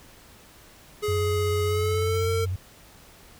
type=tone with pitch glide; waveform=square; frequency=419.5 to 452.2 Hz; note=G#4 to A4; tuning=+17 to +47 cents; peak=-25 dBFS; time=1.02-2.46 s; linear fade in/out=20 ms; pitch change=+130 cents; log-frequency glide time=1.65-2.27 s
type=tone with vibrato; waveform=sine; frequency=92.5 Hz; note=F#2; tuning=in tune; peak=-25 dBFS; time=1.08-2.56 s; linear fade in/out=5 ms; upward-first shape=sine; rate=16 Hz; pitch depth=66 cents each way
effects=pink hiss -51 dBFS RMS until 3.39 s